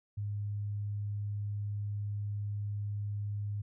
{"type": "tone", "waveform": "sine", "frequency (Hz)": 102.9, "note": "G#2", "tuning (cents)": -16, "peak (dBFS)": -33, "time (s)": [0.17, 3.62], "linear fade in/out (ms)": 10, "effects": []}